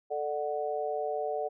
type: chord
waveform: sine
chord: D major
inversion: second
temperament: equal with one note detuned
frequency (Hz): 440 / 595.2 / 740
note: A4 / D5 / F#5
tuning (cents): 0 / +23 / 0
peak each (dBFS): -34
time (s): 0.1-1.49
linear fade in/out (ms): 20
effects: none